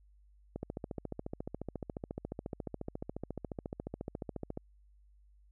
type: click train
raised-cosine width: 2 ms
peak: -25 dBFS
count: 58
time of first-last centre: 0.56-4.574 s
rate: 14.2 Hz
effects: added 50 Hz sine -60 dBFS peak until 5.51 s